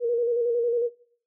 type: tone with vibrato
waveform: sine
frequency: 473.5 Hz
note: A#4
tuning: 27 cents sharp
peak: -21 dBFS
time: 0-0.9 s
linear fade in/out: 50 ms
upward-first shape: square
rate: 11 Hz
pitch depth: 38 cents each way
effects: noise-tail reverb RT60 0.5 s tail -19 dB re dry